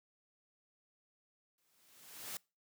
white noise with exponential growth, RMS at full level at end -41 dBFS, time 1.58-2.37 s, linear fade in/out 2 ms, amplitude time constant 170 ms, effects noise-tail reverb RT60 0.3 s tail -25 dB re dry + high-pass 100 Hz 12 dB/octave

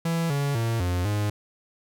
45% pulse tone with pitch steps, 166.3 / 141.6 / 114.8 / 89.1 / 104.1 Hz, E3 / C#3 / A#2 / F2 / G#2, +16 / +37 / -26 / +35 / +5 cents, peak -23 dBFS, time 0.05-1.3 s, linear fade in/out 5 ms, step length 250 ms, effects none

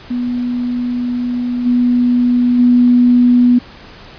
sine tone with level steps, 244.9 Hz, B3, 14 cents flat, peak -15 / -9 / -6 dBFS, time 0.1-3.59 s, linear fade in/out 10 ms, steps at 1.65 / 2.58 s, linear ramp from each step 20 ms, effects pink hiss -37 dBFS RMS until 4.18 s + resampled to 11025 Hz

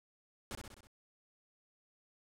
pink noise with echo, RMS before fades -42 dBFS, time 0.51-0.55 s, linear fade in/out 0 ms, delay 64 ms, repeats 5, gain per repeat -4 dB, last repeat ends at 0.87 s, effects low-pass 11000 Hz 12 dB/octave

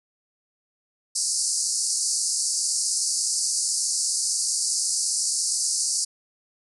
white band-pass noise, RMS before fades -25 dBFS, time 1.15-6.05 s, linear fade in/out 10 ms, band 4500 to 10000 Hz, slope 96 dB/octave, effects none

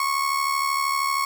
35% pulse tone with amplitude modulation, 1100 Hz, C#6, 14 cents flat, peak -17 dBFS, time 0-1.25 s, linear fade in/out 2 ms, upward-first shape sine, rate 72.9 Hz, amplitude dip 60%, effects none

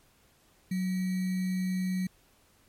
sine tone with sample-and-hold, 185 Hz, F#3, in tune, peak -27 dBFS, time 0.71-2.07 s, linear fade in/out 5 ms, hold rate 2100 Hz, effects pink hiss -64 dBFS RMS until 2.68 s + MP3 64 kbps

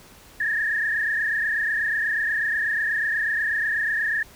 sine tone with frequency modulation, 1760 Hz, A6, in tune, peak -21 dBFS, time 0.4-4.23 s, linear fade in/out 5 ms, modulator 28.2 Hz, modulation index 3.1, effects pink hiss -49 dBFS RMS until 4.35 s

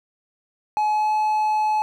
triangle tone with pitch glide, 849 to 856.4 Hz, G#5 to A5, +38 to -47 cents, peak -16 dBFS, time 0.77-1.82 s, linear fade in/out 0 ms, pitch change +15 cents, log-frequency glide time 0.89-1.12 s, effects none

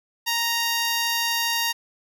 5% pulse tone with notch filter, 932.3 Hz, A#5, in tune, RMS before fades -24 dBFS, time 0.26-1.73 s, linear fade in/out 20 ms, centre 8700 Hz, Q 1, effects none

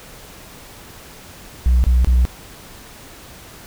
sine tone bursts, 61.74 Hz, B1, in tune, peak -8 dBFS, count 3, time 1.66-2.252 s, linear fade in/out 0 ms, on 180 ms, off 26 ms, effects tanh soft clip ceiling -9 dBFS + pink hiss -40 dBFS RMS until 3.66 s

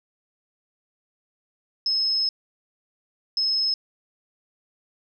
sine tone bursts at uneven times, 5180 Hz, E8, 31 cents flat, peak -20 dBFS, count 2, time 1.86-2.29 / 3.37-3.74 s, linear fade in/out 2 ms, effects none

